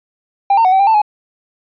triangle tone with pitch steps, 795 / 910 / 743 / 767 / 796 / 887 / 840 Hz, G5 / A#5 / F#5 / G5 / G5 / A5 / G#5, +24 / -42 / +7 / -38 / +26 / +14 / +19 cents, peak -5 dBFS, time 0.5-1.018 s, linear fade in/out 5 ms, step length 74 ms, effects tanh soft clip ceiling -3 dBFS + resampled to 11025 Hz

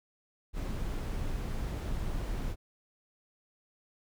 brown noise, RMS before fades -34 dBFS, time 0.53-2.56 s, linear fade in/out 50 ms, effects none

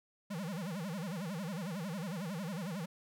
square tone with vibrato, 180.4 Hz, F#3, 44 cents flat, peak -38 dBFS, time 0.3-2.86 s, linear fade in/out 10 ms, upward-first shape sine, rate 11 Hz, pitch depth 260 cents each way, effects none

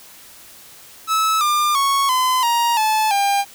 45% pulse tone with pitch steps, 1300 / 1199 / 1105.9 / 1020 / 940.7 / 867.6 / 800.2 Hz, E6 / D6 / C#6 / C6 / A#5 / A5 / G5, -24 / +36 / -4 / -44 / +15 / -25 / +35 cents, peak -15 dBFS, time 1.07-3.45 s, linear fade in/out 50 ms, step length 340 ms, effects white hiss -43 dBFS RMS until 3.54 s

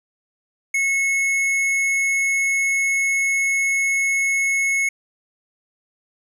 sine tone with hard clipping, 2188 Hz, C#7, 23 cents flat, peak -19 dBFS, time 0.74-4.89 s, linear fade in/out 5 ms, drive 10 dB, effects none

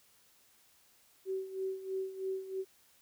sine tone with tremolo, 381.3 Hz, G4, 48 cents flat, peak -32 dBFS, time 1.25-2.65 s, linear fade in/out 50 ms, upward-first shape sine, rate 3.1 Hz, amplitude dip 75%, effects white hiss -66 dBFS RMS until 3.01 s

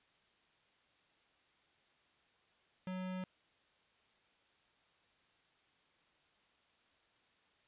square tone, 185 Hz, F#3, in tune, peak -40 dBFS, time 2.87-3.24 s, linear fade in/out 2 ms, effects white hiss -72 dBFS RMS until 7.67 s + resampled to 8000 Hz

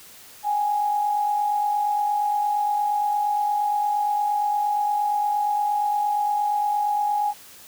sine tone pair together, 782 / 830.6 Hz, G5 / G#5, -4 / 0 cents, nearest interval minor second, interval 104 cents, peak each -31 / -20 dBFS, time 0.43-7.34 s, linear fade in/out 50 ms, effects white hiss -46 dBFS RMS until 7.67 s

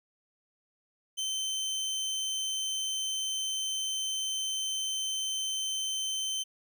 25% pulse tone, 3089 Hz, G7, 26 cents flat, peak -27 dBFS, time 1.17-6.44 s, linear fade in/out 20 ms, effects none

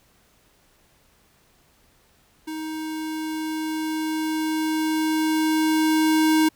square tone with level ramp, 314.1 Hz, D#4, 16 cents sharp, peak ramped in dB -30 to -16 dBFS, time 2.47-6.49 s, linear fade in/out 10 ms, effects pink hiss -60 dBFS RMS until 6.55 s

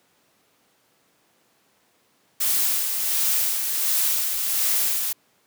blue noise with tremolo, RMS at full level -21 dBFS, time 2.4-5.13 s, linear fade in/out 10 ms, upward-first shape sine, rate 1.4 Hz, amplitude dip 40%, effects pink hiss -63 dBFS RMS until 5.46 s + high-pass 200 Hz 12 dB/octave

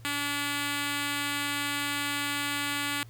5% pulse tone with notch filter, 287.4 Hz, D4, 37 cents flat, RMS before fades -31 dBFS, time 0.05-3.03 s, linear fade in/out 0 ms, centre 630 Hz, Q 1.1, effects added 115 Hz sine -46 dBFS peak until 3.09 s + pink hiss -59 dBFS RMS until 3.09 s

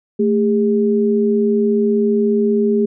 sine tone pair together, 220.9 / 406.1 Hz, A3 / G#4, +7 / -39 cents, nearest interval major seventh, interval 1054 cents, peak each -15 dBFS, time 0.19-2.86 s, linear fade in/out 10 ms, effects none

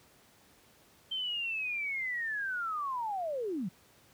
sine linear sweep, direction down, 3136 to 159.8 Hz, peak -32 dBFS, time 1.11-3.69 s, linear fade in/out 10 ms, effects pink hiss -62 dBFS RMS until 4.13 s + high-pass 80 Hz 12 dB/octave

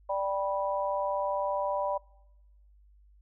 harmonic tone, 196.1 Hz, G3, 1 cent sharp, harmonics 3 / 4 / 5, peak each -30 / -35 / -32 dBFS, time 0.09-1.98 s, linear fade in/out 10 ms, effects noise-tail reverb RT60 1.0 s tail -25 dB re dry + added 50 Hz sine -56 dBFS peak until 3.21 s

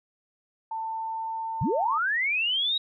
sine tone with pitch glide, 892 to 900.3 Hz, A5 to A5, +23 to +39 cents, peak -29 dBFS, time 0.71-1.98 s, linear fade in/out 5 ms, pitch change +16 cents, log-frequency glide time 0.83-1.83 s
sine linear sweep, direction up, 87.31 to 3851 Hz, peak -23 dBFS, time 1.61-2.78 s, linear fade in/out 5 ms
effects none

